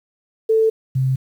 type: tone pair in turn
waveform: sine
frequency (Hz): 443.2 / 131.42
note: A4 / C3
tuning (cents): +13 / +8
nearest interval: octave + major sixth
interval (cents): 2105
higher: first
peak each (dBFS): -12 / -15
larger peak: first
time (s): 0.49-0.7 / 0.95-1.16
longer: neither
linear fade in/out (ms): 10
effects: 8-bit